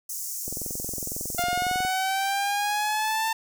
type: high-pass noise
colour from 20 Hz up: pink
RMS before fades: -33 dBFS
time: 0.09-1.43 s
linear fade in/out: 5 ms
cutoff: 5800 Hz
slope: 48 dB/octave
type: click train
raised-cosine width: 2 ms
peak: -23 dBFS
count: 31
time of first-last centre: 0.48-1.85 s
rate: 21.9 Hz
type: exponential sweep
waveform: sawtooth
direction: up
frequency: 701 to 897 Hz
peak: -20 dBFS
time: 1.38-3.33 s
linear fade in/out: 5 ms
effects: none